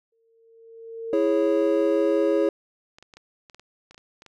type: tone with exponential growth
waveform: sine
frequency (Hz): 455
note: A#4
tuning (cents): -42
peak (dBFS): -27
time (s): 0.12-1.14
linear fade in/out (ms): 5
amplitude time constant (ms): 220
type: chord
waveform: triangle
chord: C# minor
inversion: first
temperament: equal with one note detuned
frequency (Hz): 329.6 / 415.3 / 549.3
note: E4 / G#4 / C#5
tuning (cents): 0 / 0 / -16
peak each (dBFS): -21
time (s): 1.13-2.49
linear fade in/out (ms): 2
type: clicks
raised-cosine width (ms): 0.2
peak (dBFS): -30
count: 12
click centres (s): 2.985 / 3.026 / 3.138 / 3.17 / 3.498 / 3.546 / 3.596 / 3.91 / 3.945 / 3.979 / 4.221 / 4.263
effects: none